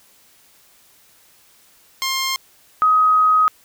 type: tone pair in turn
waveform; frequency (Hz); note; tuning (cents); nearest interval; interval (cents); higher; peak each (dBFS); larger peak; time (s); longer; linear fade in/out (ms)
10% pulse / sine; 1062 / 1260.1; C6 / D#6; +25 / +22; minor third; 297; second; -11; neither; 2.02-2.36 / 2.82-3.48; second; 0
effects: white hiss -53 dBFS RMS until 3.64 s